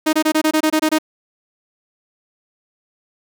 sawtooth tone bursts, 311.3 Hz, D#4, 1 cent sharp, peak -9 dBFS, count 10, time 0.06-0.986 s, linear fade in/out 10 ms, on 71 ms, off 24 ms, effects none

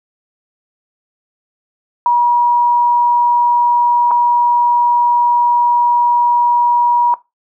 sine tone with dropouts, 960 Hz, B5, 49 cents flat, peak -8 dBFS, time 2.06-7.14 s, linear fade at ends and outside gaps 1 ms, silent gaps 4.11-4.114 s, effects noise-tail reverb RT60 0.2 s tail -17 dB re dry

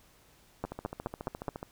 two click trains, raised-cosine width 1 ms, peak -24 / -18 dBFS, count 15 / 5, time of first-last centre 0.65-1.629 / 0.64-1.482 s, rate 14.3 / 4.75 Hz, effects pink hiss -62 dBFS RMS until 1.71 s

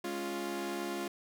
sawtooth chord, Db major, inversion second, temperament equal, 207.7 / 277.2 / 349.2 Hz, Ab3 / Db4 / F4, 0 / 0 / 0 cents, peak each -38 / -38 / -33 dBFS, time 0.04-1.08 s, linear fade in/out 5 ms, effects none

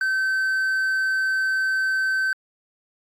triangle tone, 1541 Hz, G6, 30 cents flat, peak -18 dBFS, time 0.01-2.33 s, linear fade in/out 2 ms, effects AAC 64 kbps

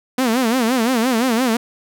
sawtooth tone with vibrato, 241.4 Hz, B3, 39 cents flat, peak -11 dBFS, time 0.18-1.57 s, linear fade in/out 5 ms, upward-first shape sine, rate 5.8 Hz, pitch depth 160 cents each way, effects none

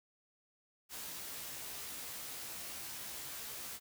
white noise with comb filter, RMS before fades -45 dBFS, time 0.89-3.8 s, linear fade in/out 50 ms, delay 15 ms, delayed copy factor +0.75, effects none

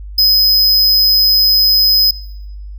square tone, 5050 Hz, D#8, 25 cents sharp, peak -8 dBFS, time 0.18-2.11 s, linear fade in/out 5 ms, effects noise-tail reverb RT60 0.8 s tail -19 dB re dry + added 50 Hz sine -26 dBFS peak until 2.78 s

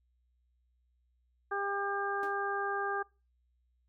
harmonic tone, 400 Hz, G4, 35 cents sharp, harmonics 1 / 2 / 3 / 4, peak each -37 / -37 / -37 / -37 dBFS, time 1.51-3.03 s, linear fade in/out 10 ms
sawtooth tone with exponential decay, 311.1 Hz, D#4, in tune, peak -39 dBFS, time 2.23-2.39 s, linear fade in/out 0 ms, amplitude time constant 33 ms
effects noise-tail reverb RT60 0.3 s tail -24 dB re dry + added 61 Hz sine -70 dBFS peak until 3.88 s

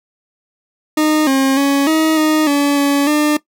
40% pulse tone with pitch steps, 307.5 / 268.7 / 279.1 / 316.5 / 310 / 285.5 / 282.9 / 300 Hz, D#4 / C4 / C#4 / D#4 / D#4 / D4 / C#4 / D4, -20 / +46 / +12 / +30 / -6 / -49 / +35 / +37 cents, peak -10 dBFS, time 0.97-3.37 s, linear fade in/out 5 ms, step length 300 ms, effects noise-tail reverb RT60 0.1 s tail -18 dB re dry

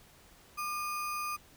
sine tone with sample-and-hold, 1200 Hz, D6, 37 cents sharp, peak -33 dBFS, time 0.57-1.37 s, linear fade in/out 20 ms, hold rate 3675 Hz, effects pink hiss -59 dBFS RMS until 1.56 s

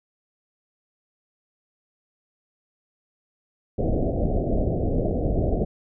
pink low-pass noise, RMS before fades -23 dBFS, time 3.78-5.65 s, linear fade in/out 10 ms, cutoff 710 Hz, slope 96 dB/octave, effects none

